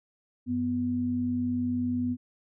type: tone pair together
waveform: sine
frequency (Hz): 97 / 247.5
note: G2 / B3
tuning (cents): -18 / +4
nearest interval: octave + major third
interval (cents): 1622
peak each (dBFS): -35 / -26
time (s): 0.46-2.17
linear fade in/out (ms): 50
effects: none